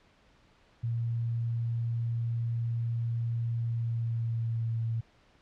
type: tone with pitch glide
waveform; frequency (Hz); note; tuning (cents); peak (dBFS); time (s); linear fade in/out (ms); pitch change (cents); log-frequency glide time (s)
sine; 116.54 to 114.14; A#2 to A#2; 0 to -36; -28; 0.83-5.01; 10; -36; 3.58-4.79
effects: pink hiss -63 dBFS RMS until 5.41 s + low-pass 4000 Hz 12 dB/octave